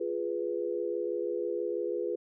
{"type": "chord", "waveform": "sine", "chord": "F diminished", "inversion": "none", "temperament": "equal", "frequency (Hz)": [349.2, 415.3, 493.9], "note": ["F4", "Ab4", "Cb5"], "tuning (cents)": [0, 0, 0], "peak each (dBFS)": -34, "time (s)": [0, 2.16], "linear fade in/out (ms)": 10, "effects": []}